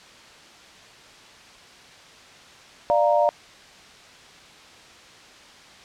sine chord, Bb major, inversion first, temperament equal with one note detuned, 592.8 / 698.5 / 932.3 Hz, D5 / F5 / Bb5, +16 / 0 / 0 cents, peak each -19 / -21 / -23 dBFS, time 2.9-3.29 s, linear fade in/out 0 ms, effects white hiss -47 dBFS RMS until 5.84 s + low-pass 5000 Hz 12 dB/octave

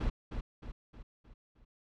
brown noise with echo, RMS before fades -31 dBFS, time 0-0.1 s, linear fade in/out 10 ms, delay 310 ms, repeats 5, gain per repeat -6 dB, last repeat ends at 1.65 s, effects low-pass 4000 Hz 12 dB/octave

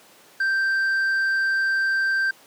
triangle tone with tanh clipping, 1568 Hz, G6, in tune, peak -20 dBFS, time 0.4-2.31 s, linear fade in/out 5 ms, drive 8 dB, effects pink hiss -51 dBFS RMS until 2.46 s + high-pass 300 Hz 12 dB/octave

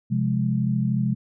sine chord, F minor, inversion second, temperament equal, 130.81 / 174.61 / 207.7 Hz, C3 / F3 / Ab3, 0 / 0 / 0 cents, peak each -23 / -27 / -24 dBFS, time 0.1-1.15 s, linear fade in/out 20 ms, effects none

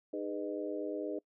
harmonic tone with a mistuned harmonic, 102.3 Hz, G#2, 26 cents flat, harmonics 3 / 4 / 5 / 6, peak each -39 / -40 / -41 / -42 dBFS, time 0.13-1.19 s, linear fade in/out 5 ms, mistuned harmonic 5, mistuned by -47 cents, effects noise-tail reverb RT60 0.1 s tail -25 dB re dry

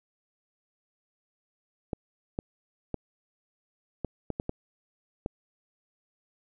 clicks, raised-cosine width 2 ms, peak -17 dBFS, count 8, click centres 1.932 / 2.389 / 2.943 / 4.047 / 4.303 / 4.399 / 4.494 / 5.261 s, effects none

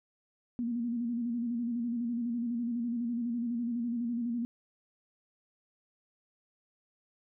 sine tone with vibrato, 236.8 Hz, A#3, 27 cents sharp, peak -30 dBFS, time 0.59-4.45 s, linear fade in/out 0 ms, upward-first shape square, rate 12 Hz, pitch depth 46 cents each way, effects none

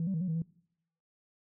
sine tone with pitch steps, 165 / 192.8 / 160.1 / 184.8 / 160.8 / 165.1 Hz, E3 / G3 / D#3 / F#3 / E3 / E3, +2 / -28 / +50 / -2 / -43 / +3 cents, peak -28 dBFS, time 0-0.42 s, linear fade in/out 2 ms, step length 70 ms, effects noise-tail reverb RT60 0.7 s tail -22 dB re dry + tanh soft clip ceiling -26 dBFS

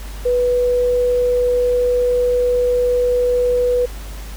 sine tone, 492.1 Hz, B4, 6 cents flat, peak -13 dBFS, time 0.25-3.86 s, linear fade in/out 10 ms, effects added 50 Hz sine -28 dBFS peak until 4.36 s + pink hiss -38 dBFS RMS until 4.36 s

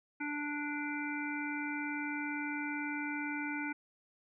harmonic tone, 293.7 Hz, D4, in tune, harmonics 1 / 3 / 5 / 7 / 8, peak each -38 / -44 / -41 / -44 / -43 dBFS, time 0.2-3.73 s, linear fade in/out 10 ms, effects none

